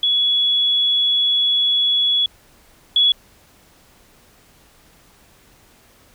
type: tone pair in turn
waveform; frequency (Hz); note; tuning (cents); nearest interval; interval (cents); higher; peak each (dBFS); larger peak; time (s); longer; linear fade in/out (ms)
sine; 3380 / 3380; G#7 / G#7; +30 / +30; unison; 0; neither; -14 / -11; second; 0.03-2.26 / 2.96-3.12; first; 2
effects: pink hiss -52 dBFS RMS until 6.14 s